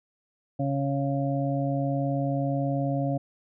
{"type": "harmonic tone", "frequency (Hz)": 138.6, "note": "C#3", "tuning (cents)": 0, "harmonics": [1, 2, 4, 5], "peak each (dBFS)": [-27, -29, -32, -33], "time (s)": [0.59, 3.18], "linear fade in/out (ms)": 10, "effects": []}